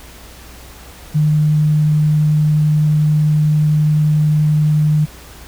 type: tone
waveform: sine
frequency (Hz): 151.9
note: D#3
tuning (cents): -41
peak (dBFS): -10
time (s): 1.14-5.06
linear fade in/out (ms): 20
effects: added 60 Hz sine -39 dBFS peak until 5.47 s + pink hiss -39 dBFS RMS until 5.47 s